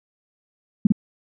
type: tone with echo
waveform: sine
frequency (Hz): 207.6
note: G#3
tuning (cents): 0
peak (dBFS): -9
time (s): 0.85-0.87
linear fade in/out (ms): 5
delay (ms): 52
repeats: 1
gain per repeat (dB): -2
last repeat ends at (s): 0.922
effects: none